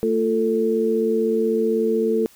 sine tone cluster, 224.5 / 347.5 / 443.5 Hz, A3 / F4 / A4, +35 / -9 / +14 cents, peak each -23 / -25 / -19 dBFS, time 0.03-2.26 s, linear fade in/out 0 ms, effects white hiss -52 dBFS RMS until 2.35 s

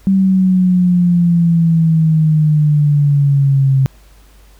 sine exponential sweep, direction down, 193.8 to 133.1 Hz, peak -8 dBFS, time 0.07-3.86 s, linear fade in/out 0 ms, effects added 50 Hz sine -42 dBFS peak until 4.59 s + pink hiss -50 dBFS RMS until 4.59 s

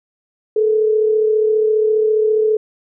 sine tone pair together, 431.4 / 466.2 Hz, A4 / A#4, -34 / 0 cents, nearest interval minor second, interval 134 cents, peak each -12 / -23 dBFS, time 0.56-2.57 s, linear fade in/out 5 ms, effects none

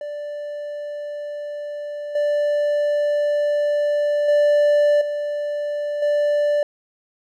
triangle tone with level steps, 587.3 Hz, D5, in tune, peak -25 / -15 / -11 / -20 / -14 dBFS, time 0.01-6.63 s, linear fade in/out 2 ms, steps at 2.15 / 4.28 / 5.01 / 6.02 s, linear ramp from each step 5 ms, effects none

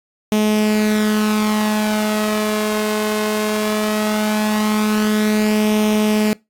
sawtooth tone with flanger, 213.1 Hz, G#3, 45 cents sharp, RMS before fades -17 dBFS, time 0.32-6.33 s, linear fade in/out 0 ms, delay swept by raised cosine 0.33 to 1.93 ms, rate 0.18 Hz, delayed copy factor +0.5, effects noise-tail reverb RT60 0.2 s tail -23 dB re dry + AAC 64 kbps

